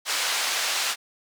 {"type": "band-pass noise", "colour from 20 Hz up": "white", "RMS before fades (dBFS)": -26, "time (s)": [0.05, 0.96], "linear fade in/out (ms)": 50, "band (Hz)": [730, 5800], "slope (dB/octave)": 12, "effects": []}